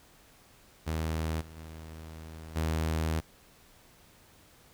sawtooth tone with level steps, 79.7 Hz, D#2, 42 cents sharp, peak -26 / -43 / -39 / -24 dBFS, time 0.86-3.21 s, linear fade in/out 20 ms, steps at 1.4 / 1.56 / 2.55 s, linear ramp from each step 20 ms, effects pink hiss -59 dBFS RMS until 4.73 s

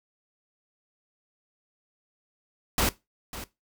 pink noise with echo, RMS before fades -24 dBFS, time 2.78-2.89 s, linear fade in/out 2 ms, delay 550 ms, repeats 1, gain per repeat -14 dB, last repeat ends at 3.44 s, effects noise-tail reverb RT60 0.2 s tail -17 dB re dry

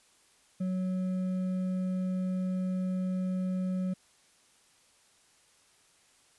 triangle tone with hard clipping, 185 Hz, F#3, in tune, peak -30 dBFS, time 0.6-3.94 s, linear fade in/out 10 ms, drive 8 dB, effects white hiss -64 dBFS RMS until 6.38 s + resampled to 24000 Hz

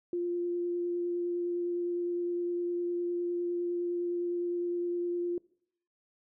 sine tone with vibrato, 349.2 Hz, F4, in tune, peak -29 dBFS, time 0.13-5.38 s, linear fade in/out 2 ms, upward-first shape triangle, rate 9.8 Hz, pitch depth 11 cents each way, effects noise-tail reverb RT60 0.7 s tail -24 dB re dry

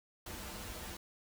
pink noise with comb filter, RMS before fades -45 dBFS, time 0.26-0.97 s, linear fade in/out 5 ms, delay 7.3 ms, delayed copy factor -0.6, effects none

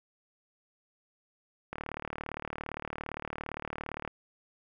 click train, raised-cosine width 0.5 ms, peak -21 dBFS, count 89, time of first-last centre 1.73-4.077 s, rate 37.5 Hz, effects none

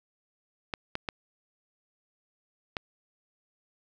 clicks, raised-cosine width 0.3 ms, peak -15 dBFS, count 4, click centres 0.738 / 0.954 / 1.088 / 2.768 s, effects none

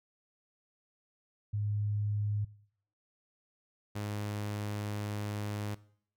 sine / sawtooth tone pair in turn, 104 / 104 Hz, G#2 / G#2, +3 / +3 cents, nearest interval unison, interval 0 cents, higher neither, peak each -30 / -31 dBFS, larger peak first, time 1.53-2.45 / 3.95-5.75 s, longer second, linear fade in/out 10 ms, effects noise-tail reverb RT60 0.6 s tail -20 dB re dry

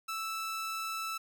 sawtooth tone, 1318.5 Hz, E6, in tune, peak -31 dBFS, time 0.08-1.18 s, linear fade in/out 10 ms, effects none

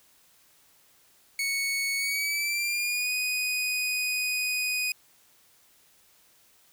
sawtooth tone with pitch glide, 2217 to 2488 Hz, C#7 to D#7, 0 to -1 cents, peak -23 dBFS, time 1.39-4.92 s, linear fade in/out 2 ms, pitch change +199 cents, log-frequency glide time 1.97-3.13 s, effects white hiss -61 dBFS RMS until 6.72 s

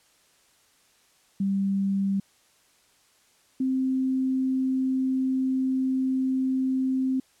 sine tone pair in turn, 196 / 261.6 Hz, G3 / C4, 0 / 0 cents, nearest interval perfect fourth, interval 500 cents, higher second, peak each -22 dBFS, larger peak neither, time 1.4-2.2 / 3.6-7.2 s, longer second, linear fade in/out 5 ms, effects white hiss -62 dBFS RMS until 7.4 s + low-pass 10000 Hz 12 dB/octave

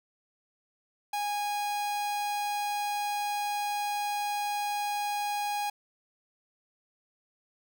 45% pulse tone, 824 Hz, G#5, 14 cents flat, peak -29 dBFS, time 1.13-5.7 s, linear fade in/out 5 ms, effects none

